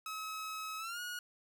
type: tone with pitch glide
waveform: sawtooth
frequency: 1283 to 1448.5 Hz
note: E6 to F#6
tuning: -47 to -37 cents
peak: -36 dBFS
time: 0.06-1.19 s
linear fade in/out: 2 ms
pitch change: +210 cents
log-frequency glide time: 0.78-1 s
effects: none